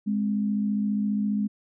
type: tone pair together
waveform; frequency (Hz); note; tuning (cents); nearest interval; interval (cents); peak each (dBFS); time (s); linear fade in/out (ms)
sine; 207.5 / 262.3; G#3 / C4; -1 / +4; major third; 405; -23 / -32; 0.06-1.48; 20
effects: none